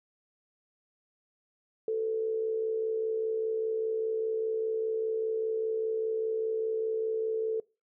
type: tone with amplitude modulation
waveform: sine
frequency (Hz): 442.7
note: A4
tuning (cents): +11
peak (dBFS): -25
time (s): 1.88-7.6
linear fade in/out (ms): 2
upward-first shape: sine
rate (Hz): 65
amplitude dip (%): 45
effects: noise-tail reverb RT60 0.3 s tail -24 dB re dry